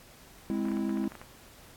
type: chord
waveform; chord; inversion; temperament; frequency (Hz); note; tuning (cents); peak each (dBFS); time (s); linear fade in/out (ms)
triangle; Ab augmented; none; equal; 207.7 / 261.6 / 329.6; Ab3 / C4 / E4; 0 / 0 / 0; -29 / -32 / -31; 0.5-1.08; 0
type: clicks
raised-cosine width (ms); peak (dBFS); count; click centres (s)
0.5; -29; 10; 0.654 / 0.685 / 0.717 / 0.77 / 0.894 / 0.973 / 1.041 / 1.12 / 1.153 / 1.215
effects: pink hiss -54 dBFS RMS until 1.76 s + AAC 64 kbps